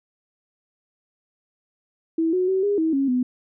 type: tone with pitch steps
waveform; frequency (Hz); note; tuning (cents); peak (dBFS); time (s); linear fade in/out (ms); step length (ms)
sine; 326.1 / 366.6 / 379.7 / 407.1 / 320.9 / 273.7 / 250.5; E4 / F#4 / F#4 / G#4 / E4 / C#4 / B3; -19 / -16 / +45 / -35 / -46 / -22 / +25; -18; 2.18-3.23; 5; 150
effects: none